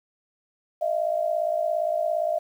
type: tone pair together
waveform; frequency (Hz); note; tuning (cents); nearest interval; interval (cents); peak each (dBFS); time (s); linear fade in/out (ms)
sine; 622.3 / 679.7; D#5 / F5; 0 / -47; major second; 153; -25; 0.81-2.39; 10
effects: 9-bit